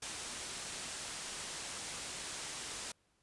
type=low-pass noise; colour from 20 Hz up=white; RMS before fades=-44 dBFS; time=0.02-2.92 s; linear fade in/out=5 ms; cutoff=9600 Hz; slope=48 dB/octave; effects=pink hiss -75 dBFS RMS until 3.22 s + resampled to 24000 Hz